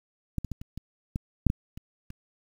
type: clicks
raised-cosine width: 5 ms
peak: -16 / -21 / -21 / -28 / -24 / -17 / -6 / -13 / -28 / -29 dBFS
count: 10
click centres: 0.383 / 0.447 / 0.517 / 0.615 / 0.776 / 1.159 / 1.467 / 1.501 / 1.775 / 2.104 s
effects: 8-bit